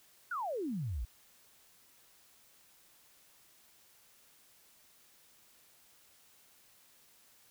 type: exponential sweep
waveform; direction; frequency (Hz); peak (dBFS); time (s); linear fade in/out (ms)
sine; down; 1531 to 50; -34; 0.31-1.05; 5
effects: white hiss -64 dBFS RMS until 7.5 s